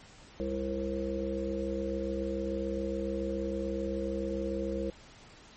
harmonic tone, 67 Hz, C2, 42 cents sharp, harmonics 1 / 3 / 5 / 7 / 8, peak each -39 / -37 / -36 / -37 / -37 dBFS, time 0.4-4.9 s, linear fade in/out 0 ms, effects pink hiss -54 dBFS RMS until 5.56 s + MP3 32 kbps

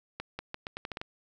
accelerating click train, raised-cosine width 0.3 ms, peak -20 dBFS, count 9, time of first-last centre 0.2-1.015 s, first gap 190 ms, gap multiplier 0.81, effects none

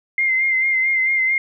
sine tone with vibrato, 2093 Hz, C7, in tune, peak -15 dBFS, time 0.18-1.38 s, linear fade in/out 2 ms, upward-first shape sine, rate 4.5 Hz, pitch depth 34 cents each way, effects none

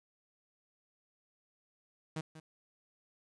sawtooth tone with echo, 157.8 Hz, D#3, 25 cents sharp, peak -32 dBFS, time 2.16-2.21 s, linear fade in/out 5 ms, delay 190 ms, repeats 1, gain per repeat -13 dB, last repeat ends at 2.4 s, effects resampled to 22050 Hz + 11-bit

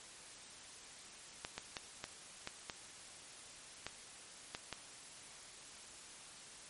clicks, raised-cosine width 0.2 ms, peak -23 dBFS, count 9, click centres 1.449 / 1.58 / 1.768 / 2.041 / 2.474 / 2.698 / 3.866 / 4.549 / 4.727 s, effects white hiss -54 dBFS RMS until 6.69 s + MP3 48 kbps

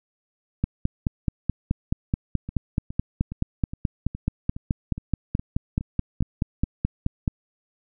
two click trains, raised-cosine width 5 ms, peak -20 / -9 dBFS, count 11 / 32, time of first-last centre 2.49-6.639 / 0.64-7.278 s, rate 2.41 / 4.67 Hz, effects none

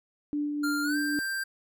sine tone with tremolo, 293.7 Hz, D4, in tune, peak -26 dBFS, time 0.33-1.19 s, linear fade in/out 0 ms, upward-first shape sine, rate 3.7 Hz, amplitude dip 30%
square tone with pitch glide, 1396.9 to 1577.1 Hz, F6 to G6, 0 to +10 cents, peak -30 dBFS, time 0.63-1.44 s, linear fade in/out 10 ms, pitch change +210 cents, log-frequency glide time 0.83-0.97 s
effects none

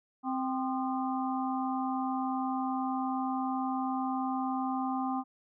harmonic tone with a mistuned harmonic, 261.2 Hz, C4, 3 cents flat, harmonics 1 / 3 / 4 / 5, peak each -32 / -34 / -39 / -40 dBFS, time 0.23-5.24 s, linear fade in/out 50 ms, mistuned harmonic 5, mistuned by -120 cents, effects none

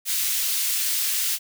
white high-pass noise, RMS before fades -24 dBFS, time 0.05-1.39 s, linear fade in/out 50 ms, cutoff 2400 Hz, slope 12 dB/octave, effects none

